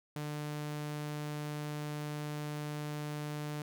sawtooth tone, 149.1 Hz, D3, 27 cents sharp, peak -33 dBFS, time 0.16-3.62 s, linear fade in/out 2 ms, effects none

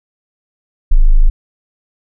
sine tone, 26.22 Hz, G#0, 17 cents sharp, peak -3 dBFS, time 0.91-1.3 s, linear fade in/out 10 ms, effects none

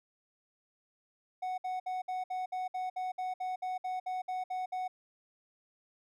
triangle tone bursts, 740 Hz, F#5, in tune, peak -31 dBFS, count 16, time 1.42-4.88 s, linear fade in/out 10 ms, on 160 ms, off 60 ms, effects none

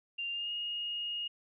sine tone with pitch glide, 2788 to 2860 Hz, F7 to F7, -4 to +41 cents, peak -34 dBFS, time 0.18-1.28 s, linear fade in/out 10 ms, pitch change +45 cents, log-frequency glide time 0.31-0.51 s, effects none

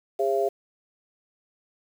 harmonic tone, 135.4 Hz, C#3, 40 cents flat, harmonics 3 / 4 / 5, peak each -24 / -29 / -25 dBFS, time 0.19-0.49 s, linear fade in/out 10 ms, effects 8-bit

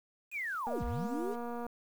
sine linear two-way sweep, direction down then up, 2561 to 34.65 to 453.1 Hz, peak -34 dBFS, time 0.31-1.36 s, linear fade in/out 50 ms, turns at 0.84 s
click train, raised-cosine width 1 ms, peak -28 dBFS, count 238, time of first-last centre 0.67-1.666 s, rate 238 Hz
effects 9-bit

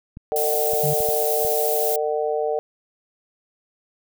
clicks, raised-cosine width 5 ms, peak -24 dBFS, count 5, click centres 0.171 / 0.735 / 1.005 / 1.088 / 1.449 s
harmonic tone, 150.9 Hz, D3, 47 cents sharp, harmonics 3 / 4 / 5, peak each -23 / -25 / -27 dBFS, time 0.32-2.59 s, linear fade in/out 0 ms
violet noise, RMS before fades -25 dBFS, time 0.36-1.96 s, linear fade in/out 2 ms
triangle tone, 146.83 Hz, D3, in tune, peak -21 dBFS, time 0.83-0.94 s, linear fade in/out 10 ms
effects none

